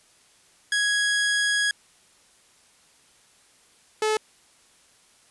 sawtooth tone pair in turn, 1661.2 / 431.9 Hz, G#6 / A4, 0 / -32 cents, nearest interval octave + major seventh, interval 2332 cents, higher first, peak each -17 dBFS, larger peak neither, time 0.72-1.71 / 4.02-4.17 s, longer first, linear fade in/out 2 ms, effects white hiss -58 dBFS RMS until 5.3 s + resampled to 24000 Hz

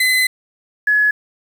35% pulse / sine tone pair in turn, 2028 / 1694.9 Hz, B6 / G#6, +45 / +35 cents, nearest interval minor third, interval 310 cents, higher first, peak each -11 dBFS, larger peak neither, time 0-0.27 / 0.87-1.11 s, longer first, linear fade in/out 5 ms, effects 7-bit

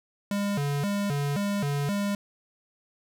square tone with vibrato, 170 Hz, F3, 46 cents flat, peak -26 dBFS, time 0.31-2.15 s, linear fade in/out 2 ms, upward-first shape square, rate 1.9 Hz, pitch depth 300 cents each way, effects none

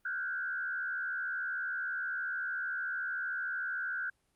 sine tone with frequency modulation, 1515 Hz, F#6, 40 cents sharp, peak -33 dBFS, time 0.05-4.1 s, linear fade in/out 5 ms, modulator 73.2 Hz, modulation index 1.2, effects pink hiss -75 dBFS RMS until 4.35 s + Opus 32 kbps

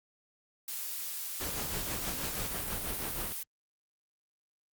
blue noise, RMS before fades -38 dBFS, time 0.68-3.43 s, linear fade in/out 2 ms
pink noise with tremolo, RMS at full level -36 dBFS, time 1.4-3.33 s, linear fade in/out 10 ms, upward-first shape triangle, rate 6.2 Hz, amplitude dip 60%
effects Opus 48 kbps

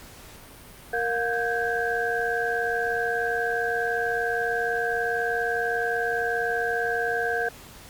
sine tone cluster, 466.2 / 713 / 1558 / 1638 Hz, A#4 / F5 / G6 / G#6, 0 / +36 / -11 / -24 cents, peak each -28 / -29 / -28 / -31 dBFS, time 0.93-7.49 s, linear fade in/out 5 ms, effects pink hiss -46 dBFS RMS until 7.89 s + Opus 48 kbps

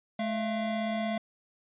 square tone pair together, 215 / 681.6 Hz, A3 / F5, -40 / -42 cents, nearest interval octave + minor sixth, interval 1998 cents, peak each -32 / -33 dBFS, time 0.19-1.18 s, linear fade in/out 5 ms, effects resampled to 8000 Hz

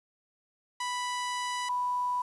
sawtooth / sine tone pair in turn, 987.8 / 987.8 Hz, B5 / B5, 0 / 0 cents, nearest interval unison, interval 0 cents, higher neither, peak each -27 dBFS, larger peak neither, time 0.8-1.69 / 1.69-2.22 s, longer first, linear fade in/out 5 ms, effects resampled to 24000 Hz + 9-bit

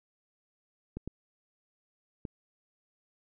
clicks, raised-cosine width 3 ms, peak -24 dBFS, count 3, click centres 0.97 / 1.076 / 2.252 s, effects none

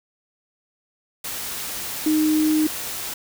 sine tone in noise, 309 Hz, D#4, 12 cents flat, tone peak -16 dBFS, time 2.06-2.67 s, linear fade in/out 5 ms, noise white, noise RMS -30 dBFS, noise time 1.24-3.14 s, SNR +11 dB, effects none

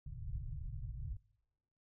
pink low-pass noise, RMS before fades -43 dBFS, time 0.06-1.17 s, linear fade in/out 5 ms, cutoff 150 Hz, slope 96 dB/octave, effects noise-tail reverb RT60 1.0 s tail -25 dB re dry

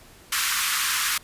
pink high-pass noise, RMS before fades -24 dBFS, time 0.32-1.18 s, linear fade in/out 5 ms, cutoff 1100 Hz, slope 48 dB/octave, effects pink hiss -50 dBFS RMS until 1.23 s + resampled to 32000 Hz

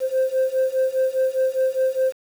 sine beating tone pair, 520 / 524.9 Hz, C5 / C5, -11 / +5 cents, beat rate 4.9 Hz, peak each -20 / -19 dBFS, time 0-2.13 s, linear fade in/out 50 ms, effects tanh soft clip ceiling -14 dBFS + 7-bit

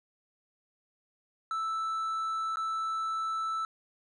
triangle tone with dropouts, 1318.5 Hz, E6, in tune, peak -28 dBFS, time 1.51-3.65 s, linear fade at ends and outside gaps 1 ms, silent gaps 2.558-2.57 s, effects resampled to 24000 Hz

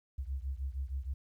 sine beating tone pair, 64.8 / 71.2 Hz, C2 / C#2, -16 / +47 cents, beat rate 6.4 Hz, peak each -36 / -38 dBFS, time 0.18-1.14 s, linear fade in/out 10 ms, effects tanh soft clip ceiling -28 dBFS + 12-bit

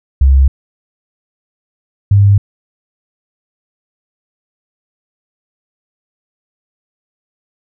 sine tone pair in turn, 67.2 / 100.49 Hz, C2 / G2, +47 / +43 cents, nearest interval perfect fifth, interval 696 cents, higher second, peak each -4 dBFS, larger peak neither, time 0.21-0.48 / 2.11-2.38 s, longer neither, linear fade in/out 5 ms, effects none

